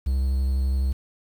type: tone with vibrato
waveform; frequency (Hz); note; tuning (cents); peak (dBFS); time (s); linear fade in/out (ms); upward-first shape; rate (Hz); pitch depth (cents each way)
triangle; 66.4; C2; +26; -18; 0.06-0.93; 10; sine; 12; 21
effects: 8-bit

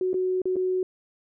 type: tone with dropouts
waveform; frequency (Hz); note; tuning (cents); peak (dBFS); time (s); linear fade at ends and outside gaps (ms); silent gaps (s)
sine; 370; F#4; 0; -22; 0.01-0.83; 2; 0.132-0.142 / 0.418-0.455 / 0.558-0.565
effects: none

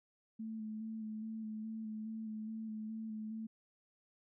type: tone with vibrato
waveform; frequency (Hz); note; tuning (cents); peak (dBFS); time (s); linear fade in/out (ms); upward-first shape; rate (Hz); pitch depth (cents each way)
sine; 218.9; A3; -9; -40; 0.39-3.47; 10; square; 2.4; 20
effects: none

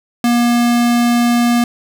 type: tone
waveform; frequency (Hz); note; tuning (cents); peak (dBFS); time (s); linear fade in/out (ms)
square; 238.7; A#3; +41; -11; 0.24-1.64; 2
effects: none

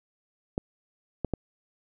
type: clicks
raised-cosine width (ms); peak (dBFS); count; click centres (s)
2; -14; 3; 0.579 / 1.247 / 1.337
effects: none

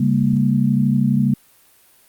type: chord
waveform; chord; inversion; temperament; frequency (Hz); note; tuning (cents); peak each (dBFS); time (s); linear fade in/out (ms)
sine; G diminished; second; equal with one note detuned; 138.59 / 200.8 / 233.1; Db3 / G3 / Bb3; 0 / +42 / 0; -18; 0-1.34; 5
effects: white hiss -53 dBFS RMS until 2.08 s + Opus 48 kbps

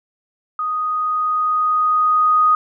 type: tone with level ramp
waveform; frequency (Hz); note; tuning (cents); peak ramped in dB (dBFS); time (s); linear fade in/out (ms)
sine; 1244.5; D#6; 0; -19 to -10; 0.59-2.55; 2
effects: none

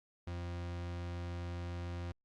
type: tone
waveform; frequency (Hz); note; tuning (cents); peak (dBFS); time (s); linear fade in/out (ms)
40% pulse; 87.1; F2; -4; -38; 0.27-2.12; 5
effects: low-pass 5000 Hz 12 dB/octave + Opus 48 kbps

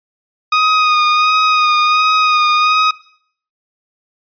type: tone with vibrato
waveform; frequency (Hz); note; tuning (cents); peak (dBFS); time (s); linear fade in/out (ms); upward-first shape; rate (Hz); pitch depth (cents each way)
sawtooth; 1243; D#6; -2; -6; 0.52-2.91; 5; sine; 1.4; 26
effects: noise-tail reverb RT60 0.6 s tail -19 dB re dry + resampled to 11025 Hz

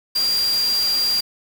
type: tone in noise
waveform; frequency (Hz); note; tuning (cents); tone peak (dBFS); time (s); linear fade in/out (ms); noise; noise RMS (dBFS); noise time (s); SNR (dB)
sine; 4760; D8; +22; -17; 0.15-1.21; 10; white; -29; 0.15-1.21; +9
effects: none

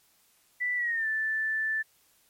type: tone with pitch glide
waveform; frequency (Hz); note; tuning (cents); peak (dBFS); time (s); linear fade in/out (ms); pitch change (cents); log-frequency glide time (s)
sine; 1975.5 to 1760; B6 to A6; 0 to 0; -26; 0.6-1.83; 20; -200; 0.76-1.07
effects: white hiss -65 dBFS RMS until 2.29 s + MP3 64 kbps

